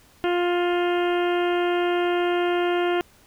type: harmonic tone with a mistuned harmonic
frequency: 351.6 Hz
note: F4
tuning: 12 cents sharp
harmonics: 1 / 2 / 3 / 4 / 5 / 6 / 7 / 8 / 9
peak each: -21 / -27 / -34 / -32 / -36 / -38 / -39 / -37 / -40 dBFS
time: 0.24-3.01 s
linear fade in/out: 0 ms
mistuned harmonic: 7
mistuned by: +30 cents
effects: pink hiss -55 dBFS RMS until 3.26 s